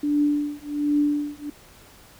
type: tone with tremolo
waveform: sine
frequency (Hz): 293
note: D4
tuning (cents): -4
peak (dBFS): -16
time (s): 0.03-1.5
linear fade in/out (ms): 5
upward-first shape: triangle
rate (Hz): 1.3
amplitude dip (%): 100
effects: pink hiss -50 dBFS RMS until 2.19 s